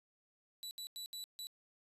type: tone bursts at uneven times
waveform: sawtooth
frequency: 3951 Hz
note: B7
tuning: in tune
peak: -40 dBFS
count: 5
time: 0.63-0.71 / 0.78-0.87 / 0.96-1.06 / 1.13-1.24 / 1.39-1.47 s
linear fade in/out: 0 ms
effects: resampled to 32000 Hz